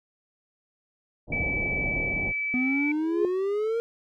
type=low-pass noise; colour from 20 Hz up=pink; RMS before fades=-32 dBFS; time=1.27-2.33 s; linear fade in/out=50 ms; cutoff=790 Hz; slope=48 dB/octave
type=tone; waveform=sine; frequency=2303 Hz; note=D7; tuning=34 cents flat; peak=-26 dBFS; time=1.32-2.92 s; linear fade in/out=5 ms
type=exponential sweep; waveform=triangle; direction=up; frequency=247.2 to 468.7 Hz; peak=-22 dBFS; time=2.54-3.8 s; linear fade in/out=0 ms
type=tone with exponential growth; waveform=sine; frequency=413.8 Hz; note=G#4; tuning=6 cents flat; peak=-19 dBFS; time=2.93-3.25 s; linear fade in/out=1 ms; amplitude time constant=68 ms
effects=none